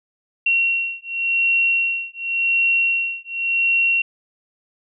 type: beating tone pair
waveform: sine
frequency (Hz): 2735 / 2735.9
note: F7 / F7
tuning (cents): -37 / -36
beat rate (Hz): 0.9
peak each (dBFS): -20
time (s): 0.46-4.02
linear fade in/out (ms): 5
effects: none